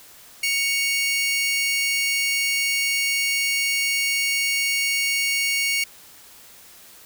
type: tone pair together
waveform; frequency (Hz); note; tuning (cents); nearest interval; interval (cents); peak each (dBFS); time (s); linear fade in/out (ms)
sawtooth; 2224 / 2800; C#7 / F7; +5 / +4; major third; 399; -18 / -23; 0.43-5.84; 5
effects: white hiss -47 dBFS RMS until 7.05 s